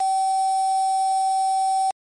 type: tone with quantisation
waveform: sine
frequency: 767 Hz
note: G5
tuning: 38 cents flat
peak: -18 dBFS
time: 0-1.91 s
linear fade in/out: 5 ms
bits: 5
effects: MP3 48 kbps